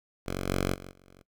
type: tone with level steps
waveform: 5% pulse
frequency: 46.25 Hz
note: F#1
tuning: in tune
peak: -20 / -15 / -31 / -45 / -42 dBFS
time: 0.26-1.23 s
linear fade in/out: 10 ms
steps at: 0.47 / 0.73 / 0.9 / 1.06 s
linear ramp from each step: 20 ms
effects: noise-tail reverb RT60 0.1 s tail -20 dB re dry